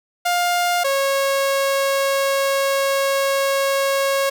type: tone pair in turn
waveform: sawtooth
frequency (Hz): 705 / 548.5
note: F5 / C#5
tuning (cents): +16 / -18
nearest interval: major third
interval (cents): 434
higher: first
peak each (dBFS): -13 / -13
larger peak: neither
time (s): 0.25-0.84 / 0.84-4.3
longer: second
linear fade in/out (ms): 10
effects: none